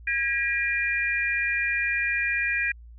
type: tone cluster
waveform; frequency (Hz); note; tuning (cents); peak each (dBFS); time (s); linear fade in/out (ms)
sine; 1638 / 1918 / 2403; G#6 / A#6 / D7; -24 / +49 / +39; -28 / -28 / -26; 0.07-2.72; 5
effects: added 58 Hz sine -43 dBFS peak until 2.98 s